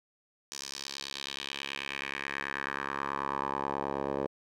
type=tone with band-pass filter sweep; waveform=10% pulse; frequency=69.3 Hz; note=C#2; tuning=in tune; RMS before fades=-36 dBFS; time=0.52-4.27 s; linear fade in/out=0 ms; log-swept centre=5900 to 580 Hz; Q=2.4; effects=none